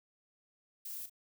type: noise with echo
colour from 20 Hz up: violet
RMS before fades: -43 dBFS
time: 0.85-1.06 s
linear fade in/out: 5 ms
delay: 37 ms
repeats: 1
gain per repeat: -11 dB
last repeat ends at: 1.097 s
effects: none